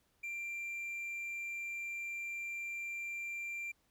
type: tone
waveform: triangle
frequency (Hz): 2368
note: D7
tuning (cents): +14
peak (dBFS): -37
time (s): 0.23-3.72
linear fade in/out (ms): 10
effects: pink hiss -75 dBFS RMS until 3.9 s